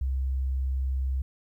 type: tone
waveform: sine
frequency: 66 Hz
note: C2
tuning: 16 cents sharp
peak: -24 dBFS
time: 0.01-1.22 s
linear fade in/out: 5 ms
effects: tanh soft clip ceiling -20 dBFS + 11-bit